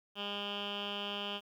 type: tone with low-pass filter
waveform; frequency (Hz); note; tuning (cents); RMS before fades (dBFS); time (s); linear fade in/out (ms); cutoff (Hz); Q
10% pulse; 203.1; G#3; -38; -39; 0.15-1.41; 50; 3100; 7
effects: 11-bit